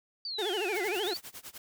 sine exponential two-way sweep, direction down then up, 4699 to 1975.5 to 4699 Hz, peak -34 dBFS, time 0.25-1.17 s, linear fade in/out 2 ms, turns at 0.84 s
35% pulse tone with vibrato, 392 Hz, G4, in tune, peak -29 dBFS, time 0.38-1.14 s, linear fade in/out 10 ms, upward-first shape sine, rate 13 Hz, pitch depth 200 cents each way
white noise with tremolo, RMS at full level -43 dBFS, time 0.74-1.58 s, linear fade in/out 5 ms, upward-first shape sine, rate 9.9 Hz, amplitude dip 95%
effects none

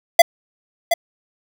square tone with echo, 678 Hz, E5, 49 cents sharp, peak -4 dBFS, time 0.19-0.22 s, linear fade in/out 5 ms, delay 720 ms, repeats 1, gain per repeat -10 dB, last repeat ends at 0.94 s, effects none

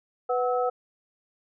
sine tone cluster, 496.9 / 742 / 1296 Hz, B4 / F#5 / E6, +11 / +5 / -30 cents, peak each -25 / -27 / -31 dBFS, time 0.29-0.7 s, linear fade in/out 10 ms, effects none

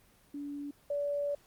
sine tone pair in turn, 287 / 575.5 Hz, D4 / D5, -40 / -35 cents, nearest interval octave, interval 1205 cents, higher second, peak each -37 / -30 dBFS, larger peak second, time 0.34-0.71 / 0.9-1.35 s, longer second, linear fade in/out 5 ms, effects pink hiss -64 dBFS RMS until 1.46 s + Opus 24 kbps

